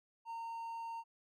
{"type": "tone", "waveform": "triangle", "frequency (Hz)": 918, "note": "A#5", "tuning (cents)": -27, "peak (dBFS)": -39, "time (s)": [0.25, 1.04], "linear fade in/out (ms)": 50, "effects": []}